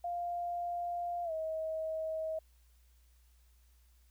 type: tone with pitch glide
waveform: sine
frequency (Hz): 698.5 to 636.8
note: F5 to D#5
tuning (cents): 0 to +40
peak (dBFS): -34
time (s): 0.04-2.39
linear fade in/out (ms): 5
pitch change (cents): -160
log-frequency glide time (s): 1.24-1.32
effects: added 60 Hz sine -62 dBFS peak until 4.1 s + white hiss -73 dBFS RMS until 4.1 s